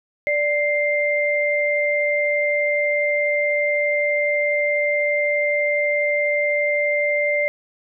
sine tone pair together, 587.3 / 2096 Hz, D5 / C7, 0 / +2 cents, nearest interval octave + minor seventh, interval 2202 cents, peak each -20 dBFS, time 0.27-7.48 s, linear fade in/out 0 ms, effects none

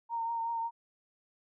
sine tone with vibrato, 922 Hz, A#5, 19 cents flat, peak -31 dBFS, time 0.09-0.71 s, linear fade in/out 50 ms, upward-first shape triangle, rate 5.4 Hz, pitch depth 26 cents each way, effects none

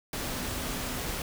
sine tone in noise, 250.8 Hz, B3, 27 cents sharp, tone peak -41 dBFS, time 0.16-1 s, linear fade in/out 2 ms, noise pink, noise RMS -34 dBFS, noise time 0.13-1.22 s, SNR -10 dB, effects none

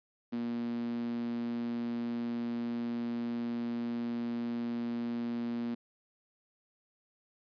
sawtooth tone with high-pass filter, 118.3 Hz, A#2, 26 cents sharp, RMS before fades -35 dBFS, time 0.32-5.75 s, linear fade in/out 10 ms, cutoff 250 Hz, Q 9.2, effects resampled to 11025 Hz

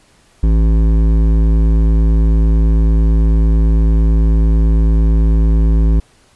sine tone with hard clipping, 54.5 Hz, A1, 16 cents flat, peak -10 dBFS, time 0.43-6 s, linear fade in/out 5 ms, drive 12 dB, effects pink hiss -51 dBFS RMS until 6.35 s + resampled to 24000 Hz

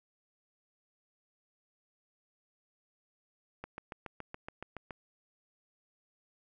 click train, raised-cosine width 0.5 ms, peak -26 dBFS, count 10, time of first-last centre 3.64-4.908 s, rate 7.1 Hz, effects none

